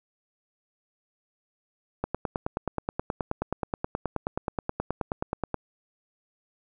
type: click train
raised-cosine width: 1 ms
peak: -13 dBFS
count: 34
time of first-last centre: 2.04-5.543 s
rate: 9.42 Hz
effects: none